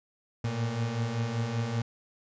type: beating tone pair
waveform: 35% pulse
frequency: 112 / 117.2 Hz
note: A2 / A#2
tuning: +31 / +10 cents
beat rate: 5.2 Hz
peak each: -33 / -28 dBFS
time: 0.44-1.82 s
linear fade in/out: 5 ms
effects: resampled to 16000 Hz